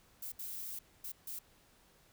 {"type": "noise bursts at uneven times", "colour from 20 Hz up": "violet", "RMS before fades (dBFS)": -43, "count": 4, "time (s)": [[0.22, 0.32], [0.39, 0.79], [1.04, 1.12], [1.27, 1.39]], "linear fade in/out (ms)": 5, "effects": ["pink hiss -66 dBFS RMS until 2.12 s"]}